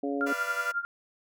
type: harmonic tone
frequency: 140.5 Hz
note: C#3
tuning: 24 cents sharp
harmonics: 2 / 3 / 4 / 5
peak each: -30 / -34 / -36 / -38 dBFS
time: 0.03-0.33 s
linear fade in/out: 5 ms
type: tone with tremolo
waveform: sine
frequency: 1396.9 Hz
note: F6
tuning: in tune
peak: -24 dBFS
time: 0.21-0.85 s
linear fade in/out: 0 ms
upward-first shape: triangle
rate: 11 Hz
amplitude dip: 95%
type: chord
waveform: 15% pulse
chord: B diminished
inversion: none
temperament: equal with one note detuned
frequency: 493.9 / 587.3 / 682.1 Hz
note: B4 / D5 / F5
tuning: 0 / 0 / -41 cents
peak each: -33 dBFS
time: 0.26-0.72 s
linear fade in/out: 10 ms
effects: none